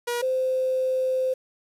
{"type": "tone pair in turn", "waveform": ["sawtooth", "sine"], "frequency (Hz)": [480, 517.7], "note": ["B4", "C5"], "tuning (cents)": [-49, -18], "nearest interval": "minor second", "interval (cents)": 131, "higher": "second", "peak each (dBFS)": -21, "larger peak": "neither", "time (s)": [[0.07, 0.22], [0.22, 1.34]], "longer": "second", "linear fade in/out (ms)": 10, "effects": ["resampled to 32000 Hz", "8-bit"]}